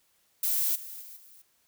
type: noise with level steps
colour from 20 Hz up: violet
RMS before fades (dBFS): -27 / -42 / -46 / -54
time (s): 0.43-1.42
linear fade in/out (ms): 5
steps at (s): 0.75 / 1.01 / 1.16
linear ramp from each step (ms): 10
effects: white hiss -69 dBFS RMS until 1.67 s